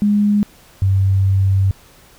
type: tone pair in turn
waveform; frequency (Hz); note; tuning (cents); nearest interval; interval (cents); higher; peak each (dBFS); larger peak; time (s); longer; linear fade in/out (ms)
sine; 206.3 / 96.63; G#3 / G2; -11 / -24; octave + minor second; 1313; first; -11; neither; 0.02-0.43 / 0.82-1.71; second; 0
effects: pink hiss -47 dBFS RMS until 2.18 s